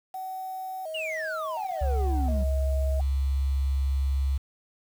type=tone with vibrato; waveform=sine; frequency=691 Hz; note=F5; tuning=19 cents flat; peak=-32 dBFS; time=0.14-3.01 s; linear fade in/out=5 ms; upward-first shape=square; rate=0.7 Hz; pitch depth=150 cents each way
type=exponential sweep; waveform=triangle; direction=down; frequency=2960 to 183.9 Hz; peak=-29 dBFS; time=0.94-2.44 s; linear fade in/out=10 ms
type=tone; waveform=sine; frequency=68.1 Hz; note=C#2; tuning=30 cents flat; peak=-22 dBFS; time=1.81-4.38 s; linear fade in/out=10 ms
effects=tanh soft clip ceiling -15 dBFS + 8-bit